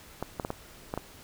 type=clicks; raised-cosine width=1 ms; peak=-17 dBFS; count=6; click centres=0.226 / 0.398 / 0.449 / 0.504 / 0.939 / 0.976 s; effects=pink hiss -51 dBFS RMS until 1.23 s